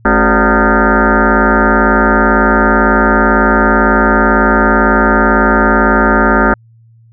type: tone with frequency modulation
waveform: sine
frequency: 589 Hz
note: D5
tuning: 5 cents sharp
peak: -6 dBFS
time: 0.05-6.54 s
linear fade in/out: 5 ms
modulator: 160 Hz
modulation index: 6.4
effects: added 114 Hz sine -41 dBFS peak until 7.12 s